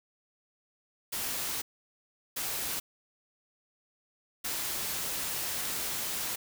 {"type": "noise bursts at uneven times", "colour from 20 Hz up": "white", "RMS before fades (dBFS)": -34, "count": 3, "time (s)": [[1.12, 1.62], [2.36, 2.8], [4.44, 6.36]], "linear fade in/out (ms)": 10, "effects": []}